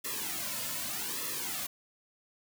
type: noise with flanger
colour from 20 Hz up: white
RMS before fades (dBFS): -36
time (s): 0.04-1.67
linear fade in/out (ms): 10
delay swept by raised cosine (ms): 1.3 to 2.6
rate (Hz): 0.83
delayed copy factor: -0.95
effects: none